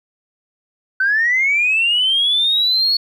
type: linear sweep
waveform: sine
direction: up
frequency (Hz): 1510 to 4400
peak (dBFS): -12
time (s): 1-2.97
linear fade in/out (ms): 5
effects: tanh soft clip ceiling -8 dBFS + 9-bit